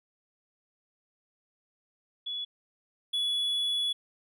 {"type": "tone pair in turn", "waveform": ["sine", "triangle"], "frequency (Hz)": [3402, 3402], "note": ["G#7", "G#7"], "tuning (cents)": [41, 41], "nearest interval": "unison", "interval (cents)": 0, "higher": "neither", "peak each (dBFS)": [-32, -25], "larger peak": "second", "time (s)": [[2.26, 2.45], [3.13, 3.93]], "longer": "second", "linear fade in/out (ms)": 10, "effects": []}